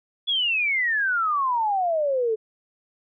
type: exponential sweep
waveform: sine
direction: down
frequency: 3443 to 427.8 Hz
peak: -20 dBFS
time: 0.27-2.36 s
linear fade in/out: 20 ms
effects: none